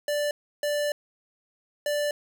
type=tone bursts at uneven times; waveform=square; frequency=587 Hz; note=D5; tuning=1 cent flat; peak=-25 dBFS; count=3; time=0.08-0.31 / 0.63-0.92 / 1.86-2.11 s; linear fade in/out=2 ms; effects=none